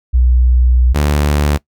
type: tone pair in turn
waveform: sine / sawtooth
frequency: 61.74 / 73.42 Hz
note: B1 / D2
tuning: 0 / 0 cents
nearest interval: minor third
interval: 300 cents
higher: second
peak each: -7 dBFS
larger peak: neither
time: 0.13-0.94 / 0.94-1.58 s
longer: first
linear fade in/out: 20 ms
effects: noise-tail reverb RT60 0.1 s tail -21 dB re dry